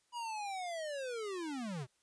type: linear sweep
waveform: square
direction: down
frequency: 975 to 116.54 Hz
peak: -39 dBFS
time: 0.12-1.87 s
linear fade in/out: 50 ms
effects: white hiss -75 dBFS RMS until 2.02 s + resampled to 22050 Hz